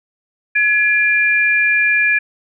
sine tone pair together, 1691 / 2387 Hz, G#6 / D7, +31 / +28 cents, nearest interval tritone, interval 597 cents, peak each -14 dBFS, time 0.55-2.19 s, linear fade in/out 10 ms, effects none

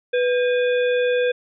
harmonic tone with a mistuned harmonic, 493.9 Hz, B4, in tune, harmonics 1 / 3 / 5 / 7, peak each -17 / -27 / -31 / -34 dBFS, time 0.13-1.32 s, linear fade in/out 10 ms, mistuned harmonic 3, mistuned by +140 cents, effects none

